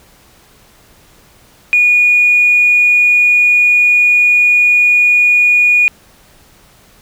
sine tone with quantisation, 2450 Hz, D#7, 27 cents flat, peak -6 dBFS, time 1.73-5.88 s, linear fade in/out 0 ms, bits 6, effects pink hiss -46 dBFS RMS until 7.01 s

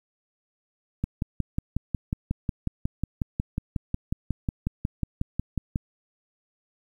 click train, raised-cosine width 5 ms, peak -13 dBFS, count 27, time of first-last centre 1.04-5.759 s, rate 5.51 Hz, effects 9-bit

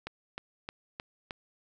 click train, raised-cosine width 0.3 ms, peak -21 dBFS, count 5, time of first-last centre 0.07-1.308 s, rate 3.23 Hz, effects none

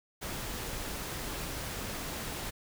pink noise, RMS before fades -38 dBFS, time 0.21-2.51 s, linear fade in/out 20 ms, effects none

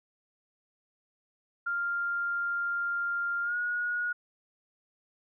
sine tone with pitch glide, 1396.9 to 1447.8 Hz, F6 to F#6, 0 to -38 cents, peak -28 dBFS, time 1.66-4.13 s, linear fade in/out 10 ms, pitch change +62 cents, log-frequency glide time 3.43-3.56 s, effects none

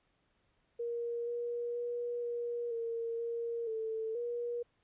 sine tone with pitch steps, 471.3 / 476.7 / 480.1 / 475.9 / 461.2 / 466.5 / 443.4 / 477.6 Hz, A#4 / A#4 / B4 / A#4 / A#4 / A#4 / A4 / A#4, +19 / +39 / -49 / +36 / -19 / +1 / +13 / +42 cents, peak -34 dBFS, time 0.79-4.63 s, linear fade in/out 10 ms, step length 480 ms, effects pink hiss -75 dBFS RMS until 4.83 s + resampled to 8000 Hz

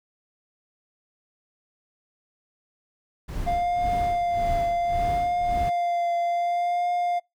brown noise with tremolo, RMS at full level -29 dBFS, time 3.28-5.7 s, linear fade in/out 10 ms, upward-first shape sine, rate 1.8 Hz, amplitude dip 85%
triangle tone with vibrato, 698.5 Hz, F5, in tune, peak -20 dBFS, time 3.46-7.2 s, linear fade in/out 20 ms, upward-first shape triangle, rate 0.65 Hz, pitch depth 23 cents each way
effects noise-tail reverb RT60 0.2 s tail -26 dB re dry

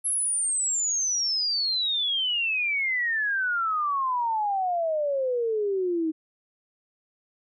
sine exponential sweep, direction down, 11175 to 311.1 Hz, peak -23 dBFS, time 0.04-6.12 s, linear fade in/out 20 ms, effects none

